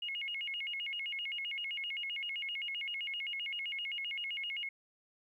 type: tone with vibrato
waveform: sine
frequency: 2495 Hz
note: D#7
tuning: 4 cents sharp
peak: -36 dBFS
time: 0.02-4.69 s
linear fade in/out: 5 ms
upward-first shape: square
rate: 7.7 Hz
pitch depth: 240 cents each way
effects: 12-bit